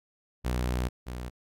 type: tone pair in turn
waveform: sawtooth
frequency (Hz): 61.74 / 61.31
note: B1 / B1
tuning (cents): 0 / -12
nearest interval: unison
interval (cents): 12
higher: first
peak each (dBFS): -23 / -31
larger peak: first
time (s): 0.44-0.89 / 1.06-1.3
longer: first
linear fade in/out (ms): 20
effects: AAC 64 kbps